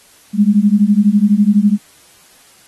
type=beating tone pair; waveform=sine; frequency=200.1 / 212.1 Hz; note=G3 / G#3; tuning=+36 / +37 cents; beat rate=12 Hz; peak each=-11 dBFS; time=0.33-1.78 s; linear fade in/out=50 ms; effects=white hiss -47 dBFS RMS until 2.67 s + AAC 32 kbps